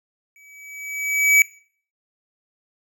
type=tone with exponential growth; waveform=square; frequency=2284 Hz; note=D7; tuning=49 cents flat; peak=-10 dBFS; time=0.36-1.42 s; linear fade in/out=1 ms; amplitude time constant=230 ms; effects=noise-tail reverb RT60 0.5 s tail -22 dB re dry